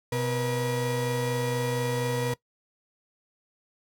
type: tone pair together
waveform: 35% pulse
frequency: 126.28 / 480.9 Hz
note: B2 / B4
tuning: +39 / -46 cents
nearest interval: octave + major seventh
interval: 2315 cents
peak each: -27 dBFS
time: 0.12-2.34 s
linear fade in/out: 5 ms
effects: noise-tail reverb RT60 0.1 s tail -20 dB re dry